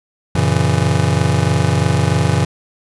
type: chord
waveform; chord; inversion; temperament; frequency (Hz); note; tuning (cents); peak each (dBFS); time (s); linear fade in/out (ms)
square; F# dominant seventh; none; just; 92.5 / 115.62 / 138.75 / 166.5; F#2 / A#2 / C#3 / E3; 0 / -14 / +2 / +18; -19; 0.35-2.45; 5
effects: resampled to 24000 Hz